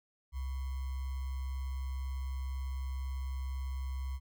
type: tone with sample-and-hold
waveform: sine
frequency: 66 Hz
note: C2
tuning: 16 cents sharp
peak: -34 dBFS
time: 0.32-4.2 s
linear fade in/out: 50 ms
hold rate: 1050 Hz
effects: none